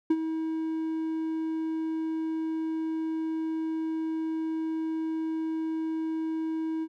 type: tone with ADSR envelope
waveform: triangle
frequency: 320.3 Hz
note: E4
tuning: 50 cents flat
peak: -16 dBFS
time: 0.1-6.88 s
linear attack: 7 ms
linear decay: 47 ms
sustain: -10 dB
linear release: 53 ms
effects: none